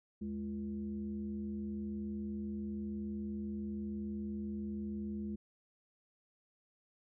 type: tone with frequency modulation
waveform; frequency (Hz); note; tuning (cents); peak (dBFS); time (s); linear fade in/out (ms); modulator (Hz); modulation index
sine; 210; G#3; +19; -37; 0.21-5.36; 10; 133; 0.63
effects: none